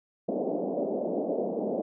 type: band-pass noise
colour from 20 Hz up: white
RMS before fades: -30 dBFS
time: 0.28-1.82 s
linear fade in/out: 10 ms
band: 190 to 660 Hz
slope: 48 dB/octave
effects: none